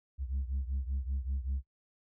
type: beating tone pair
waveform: sine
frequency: 65.41 / 70.61 Hz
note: C2 / C#2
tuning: 0 / +33 cents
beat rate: 5.2 Hz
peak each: -32 / -35 dBFS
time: 0.18-1.63 s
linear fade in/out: 50 ms
effects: noise-tail reverb RT60 0.1 s tail -20 dB re dry + tanh soft clip ceiling -28 dBFS